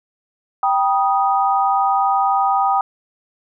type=chord; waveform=sine; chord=G augmented; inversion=none; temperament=equal with one note detuned; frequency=784 / 964.1 / 1244.5 Hz; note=G5 / B5 / D#6; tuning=0 / -42 / 0 cents; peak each=-16 / -21 / -19 dBFS; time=0.63-2.81 s; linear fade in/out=2 ms; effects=none